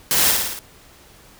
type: noise with echo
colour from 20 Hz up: white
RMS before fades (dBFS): -18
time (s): 0.11-0.31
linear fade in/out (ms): 0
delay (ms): 56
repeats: 5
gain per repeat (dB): -3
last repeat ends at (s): 0.59
effects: pink hiss -48 dBFS RMS until 1.39 s